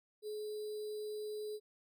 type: tone with sample-and-hold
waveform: sine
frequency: 424.1 Hz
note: G#4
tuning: 36 cents sharp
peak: -39 dBFS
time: 0.22-1.6 s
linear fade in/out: 50 ms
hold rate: 4410 Hz
effects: none